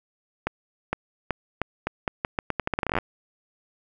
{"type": "accelerating click train", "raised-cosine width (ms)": 0.5, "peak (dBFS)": -9, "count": 22, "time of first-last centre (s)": [0.47, 2.986], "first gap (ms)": 460, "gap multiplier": 0.82, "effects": []}